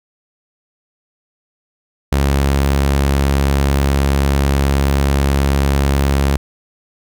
sawtooth tone, 69.3 Hz, C#2, in tune, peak -8 dBFS, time 2.12-6.37 s, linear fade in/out 5 ms, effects none

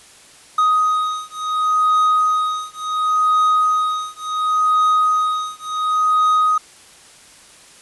triangle beating tone pair, 1251 / 1251.7 Hz, D#6 / D#6, +9 / +10 cents, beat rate 0.7 Hz, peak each -16 dBFS, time 0.58-6.58 s, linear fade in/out 5 ms, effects white hiss -45 dBFS RMS until 7.81 s + resampled to 24000 Hz

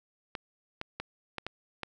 clicks, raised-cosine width 0.3 ms, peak -19 dBFS, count 6, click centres 0.352 / 0.814 / 1 / 1.383 / 1.466 / 1.833 s, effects none

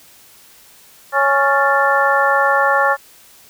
harmonic tone with a mistuned harmonic, 277.2 Hz, C#4, in tune, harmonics 2 / 3 / 4 / 5 / 6, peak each -18 / -18 / -18 / -18 / -18 dBFS, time 1.12-2.97 s, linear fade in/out 50 ms, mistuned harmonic 6, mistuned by +97 cents, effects white hiss -46 dBFS RMS until 3.49 s

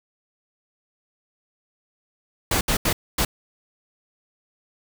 pink noise bursts at uneven times, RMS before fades -21 dBFS, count 4, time 2.51-2.61 / 2.68-2.77 / 2.85-2.93 / 3.18-3.25 s, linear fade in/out 5 ms, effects none

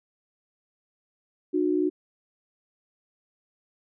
sine tone pair together, 302.6 / 364.2 Hz, D#4 / F#4, -48 / -27 cents, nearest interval minor third, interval 321 cents, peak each -24 dBFS, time 1.53-1.9 s, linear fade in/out 20 ms, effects none

